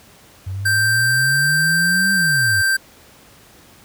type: exponential two-way sweep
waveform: sine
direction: up then down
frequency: 92.5 to 197 to 92.5 Hz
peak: -22 dBFS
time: 0.46-2.62 s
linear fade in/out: 10 ms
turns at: 2.13 s
type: tone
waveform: square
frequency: 1568 Hz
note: G6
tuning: in tune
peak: -15 dBFS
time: 0.65-2.77 s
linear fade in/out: 10 ms
effects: pink hiss -47 dBFS RMS until 3.84 s + high-pass 60 Hz 12 dB/octave